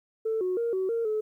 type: tone with pitch steps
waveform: sine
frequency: 443.6 / 367.1 / 466.9 / 377.1 / 461.3 / 430.1 Hz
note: A4 / F#4 / A#4 / F#4 / A#4 / A4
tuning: +14 / -14 / +3 / +33 / -18 / -39 cents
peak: -24 dBFS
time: 0.25-1.21 s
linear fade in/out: 10 ms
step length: 160 ms
effects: tanh soft clip ceiling -21 dBFS + 11-bit